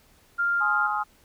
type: tone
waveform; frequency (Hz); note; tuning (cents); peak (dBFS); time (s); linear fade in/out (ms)
sine; 1396.9; F6; 0; -21; 0.38-0.88; 20
type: chord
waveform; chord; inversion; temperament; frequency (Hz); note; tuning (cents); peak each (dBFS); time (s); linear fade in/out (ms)
sine; F minor seventh; first; just; 838.1 / 1047.7 / 1257.2 / 1396.9; Ab5 / C6 / Eb6 / F6; +16 / +2 / +18 / 0; -28 / -33 / -28 / -32; 0.6-1.04; 20
effects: pink hiss -59 dBFS RMS until 1.24 s